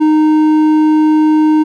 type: tone with hard clipping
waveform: sine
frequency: 308.8 Hz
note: D#4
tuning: 13 cents flat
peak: -8 dBFS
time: 0-1.64 s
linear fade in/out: 20 ms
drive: 6 dB
effects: none